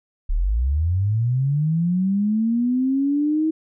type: linear sweep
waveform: sine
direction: up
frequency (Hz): 32.7 to 319.8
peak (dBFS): -17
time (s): 0.29-3.51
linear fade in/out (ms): 10
effects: none